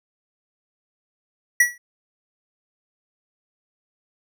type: tone with exponential decay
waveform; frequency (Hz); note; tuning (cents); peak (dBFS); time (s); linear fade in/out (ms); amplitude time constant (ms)
square; 1937; B6; -34; -10; 1.6-1.78; 5; 37
effects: none